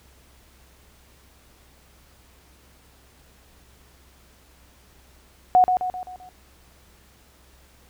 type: tone with echo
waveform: sine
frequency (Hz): 734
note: F#5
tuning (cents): -14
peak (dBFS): -11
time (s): 5.55-5.64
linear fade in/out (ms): 0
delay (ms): 130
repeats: 5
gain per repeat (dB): -6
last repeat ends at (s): 6.29
effects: added 65 Hz sine -56 dBFS peak until 7.89 s + pink hiss -56 dBFS RMS until 7.89 s